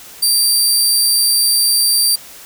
20% pulse tone, 4692 Hz, D8, 2 cents flat, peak -5 dBFS, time 0.22-2.16 s, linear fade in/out 10 ms, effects white hiss -37 dBFS RMS until 2.45 s

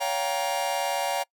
45% pulse chord, G half-diminished seventh, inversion second, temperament just, 564.5 / 705.6 / 784 / 940.8 Hz, Db5 / F5 / G5 / Bb5, +31 / +18 / 0 / +16 cents, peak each -31 dBFS, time 0-1.24 s, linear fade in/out 20 ms, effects noise-tail reverb RT60 0.1 s tail -24 dB re dry

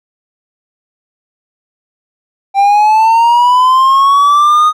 triangle linear sweep, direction up, 784 to 1244.5 Hz, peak -3 dBFS, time 2.54-4.73 s, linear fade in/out 50 ms, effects none

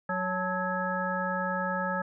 harmonic tone with a mistuned harmonic, 185 Hz, F#3, in tune, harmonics 1 / 3 / 5 / 7 / 9, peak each -34 / -34 / -34 / -34 / -34 dBFS, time 0.09-2.02 s, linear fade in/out 5 ms, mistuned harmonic 5, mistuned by -87 cents, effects none

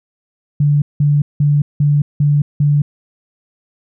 sine tone bursts, 145.8 Hz, D3, 12 cents flat, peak -9 dBFS, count 6, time 0.6-2.82 s, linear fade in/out 5 ms, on 220 ms, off 180 ms, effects none

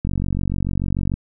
click train, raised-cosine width 5 ms, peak -10 dBFS, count 52, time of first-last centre 0.05-1.14 s, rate 46.8 Hz, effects none

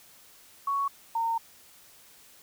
sine tone pair in turn, 1114 / 914.7 Hz, C#6 / A#5, +8 / -33 cents, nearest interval minor third, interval 341 cents, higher first, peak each -25 dBFS, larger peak neither, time 0.67-0.88 / 1.15-1.38 s, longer second, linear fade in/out 5 ms, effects white hiss -55 dBFS RMS until 2.42 s

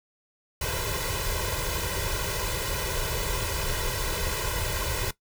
pink noise with comb filter, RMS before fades -29 dBFS, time 0.61-5.11 s, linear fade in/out 5 ms, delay 2 ms, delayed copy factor +1, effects noise-tail reverb RT60 0.1 s tail -17 dB re dry

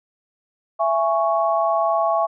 sine chord, C# minor, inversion first, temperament equal with one note detuned, 666.9 / 830.6 / 1108.7 Hz, E5 / G#5 / C#6, +20 / 0 / 0 cents, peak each -19 / -23 / -22 dBFS, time 0.79-2.27 s, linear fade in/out 20 ms, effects none

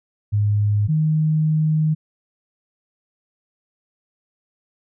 sine tone pair in turn, 103.83 / 155.57 Hz, G#2 / D#3, 0 / 0 cents, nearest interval perfect fifth, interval 700 cents, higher second, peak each -15 dBFS, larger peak neither, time 0.32-0.88 / 0.88-1.95 s, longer second, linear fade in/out 20 ms, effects none

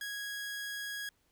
sawtooth tone, 1655 Hz, G#6, 6 cents flat, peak -34 dBFS, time 0.01-1.09 s, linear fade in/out 2 ms, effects pink hiss -73 dBFS RMS until 1.31 s

